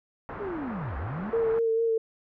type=low-pass noise; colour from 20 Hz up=white; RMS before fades=-39 dBFS; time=0.29-1.59 s; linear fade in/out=0 ms; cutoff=1400 Hz; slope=24 dB/octave
type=linear two-way sweep; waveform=sine; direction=down then up; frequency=430.2 to 60 to 231.3 Hz; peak=-31 dBFS; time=0.39-1.31 s; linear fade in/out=20 ms; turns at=0.97 s
type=tone with vibrato; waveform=sine; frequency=453.9 Hz; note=A#4; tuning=46 cents flat; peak=-22 dBFS; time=1.33-1.98 s; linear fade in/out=5 ms; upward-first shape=sine; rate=4.5 Hz; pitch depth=25 cents each way
effects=none